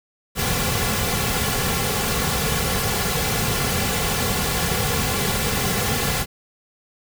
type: noise with comb filter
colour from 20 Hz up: pink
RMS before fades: -22 dBFS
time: 0.35-6.26 s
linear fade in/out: 50 ms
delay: 3.2 ms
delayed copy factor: -0.7
effects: none